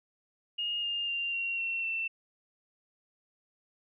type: tone with pitch steps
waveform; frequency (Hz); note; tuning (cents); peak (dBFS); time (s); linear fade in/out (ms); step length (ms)
sine; 2851 / 2817 / 2783 / 2749 / 2716 / 2683; F7 / F7 / F7 / F7 / F7 / E7; +35 / +14 / -7 / -28 / -49 / +30; -30; 0.58-2.08; 10; 250
effects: none